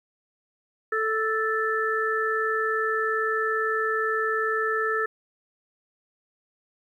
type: harmonic tone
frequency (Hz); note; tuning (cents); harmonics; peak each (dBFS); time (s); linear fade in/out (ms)
439.6; A4; -2; 1 / 3 / 4; -27 / -27 / -27; 0.92-5.06; 5
effects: 10-bit